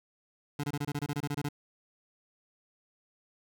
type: tone bursts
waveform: 25% pulse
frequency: 144.9 Hz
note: D3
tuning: 23 cents flat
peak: -27 dBFS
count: 13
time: 0.59-1.488 s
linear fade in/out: 5 ms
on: 46 ms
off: 25 ms
effects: none